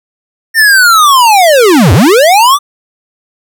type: linear two-way sweep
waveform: square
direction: down then up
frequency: 1836 to 77.78 to 1201 Hz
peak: -3 dBFS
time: 0.54-2.59 s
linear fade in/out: 50 ms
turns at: 1.93 s
effects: none